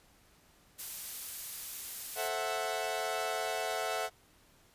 blue noise, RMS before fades -40 dBFS, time 0.78-2.29 s, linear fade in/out 20 ms
sawtooth chord, F# half-diminished seventh, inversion first, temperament equal with one note detuned, 440 / 529.3 / 659.3 / 740 Hz, A4 / C5 / E5 / F#5, 0 / +20 / 0 / 0 cents, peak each -36 / -38 / -33 / -33 dBFS, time 2.15-4.1 s, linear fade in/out 50 ms
effects pink hiss -64 dBFS RMS until 4.74 s + resampled to 32000 Hz

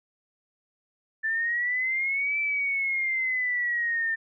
sine exponential two-way sweep, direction up then down, 1760 to 2331 to 1797 Hz, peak -24 dBFS, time 1.23-4.16 s, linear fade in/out 20 ms, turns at 2.39 s, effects none

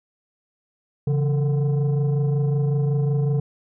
sine tone with frequency modulation, 139.8 Hz, C#3, 15 cents sharp, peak -16 dBFS, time 1.07-3.4 s, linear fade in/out 5 ms, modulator 305 Hz, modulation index 0.55, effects tanh soft clip ceiling -16 dBFS

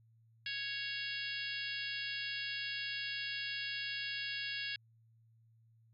harmonic tone, 554.4 Hz, C#5, in tune, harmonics 3 / 4 / 5 / 6 / 7 / 8 / 9, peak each -43 / -47 / -43 / -45 / -49 / -47 / -48 dBFS, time 0.46-4.76 s, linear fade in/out 2 ms, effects added 113 Hz sine -64 dBFS peak until 5.93 s

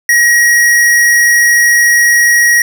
square tone, 1897 Hz, A#6, 30 cents sharp, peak -6 dBFS, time 0.09-2.62 s, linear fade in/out 2 ms, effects none

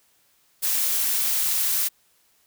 blue noise, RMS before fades -23 dBFS, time 0.62-1.89 s, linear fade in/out 20 ms, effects white hiss -63 dBFS RMS until 2.46 s

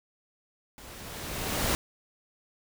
pink noise with level ramp, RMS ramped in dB -48 to -26 dBFS, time 0.78-1.75 s, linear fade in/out 0 ms, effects none

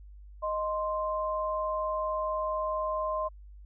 sine tone pair together, 622.3 / 1046.6 Hz, D#5 / C6, 0 / 0 cents, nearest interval major sixth, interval 900 cents, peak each -31 / -31 dBFS, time 0.42-3.29 s, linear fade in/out 20 ms, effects added 50 Hz sine -46 dBFS peak until 3.65 s

